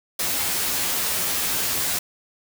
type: noise with comb filter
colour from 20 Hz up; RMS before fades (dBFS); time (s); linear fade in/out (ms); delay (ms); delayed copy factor
white; -24; 0.19-1.99; 5; 11; +0.65
effects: none